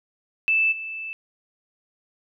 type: tone with level steps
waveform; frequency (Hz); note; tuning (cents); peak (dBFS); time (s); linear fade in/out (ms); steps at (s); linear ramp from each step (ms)
sine; 2637; E7; 0; -17 / -30; 0.48-1.13; 0; 0.71; 20
effects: none